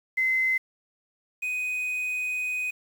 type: tone pair in turn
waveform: sine / triangle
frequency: 2056 / 2497 Hz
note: C7 / D#7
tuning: -31 / +6 cents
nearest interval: minor third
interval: 337 cents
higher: second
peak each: -21 / -25 dBFS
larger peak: first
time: 0.17-0.58 / 1.42-2.71 s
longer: second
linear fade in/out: 10 ms
effects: 8-bit